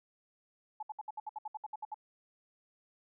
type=tone bursts; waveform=sine; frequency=856 Hz; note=A5; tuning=48 cents flat; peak=-37 dBFS; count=13; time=0.8-1.944 s; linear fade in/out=5 ms; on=28 ms; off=65 ms; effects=none